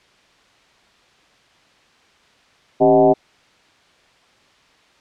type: tone with frequency modulation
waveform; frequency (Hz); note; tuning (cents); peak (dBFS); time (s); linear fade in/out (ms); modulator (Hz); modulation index
sine; 509; C5; -48; -9; 2.8-3.14; 20; 118; 2.1
effects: white hiss -54 dBFS RMS until 5 s + low-pass 4000 Hz 12 dB/octave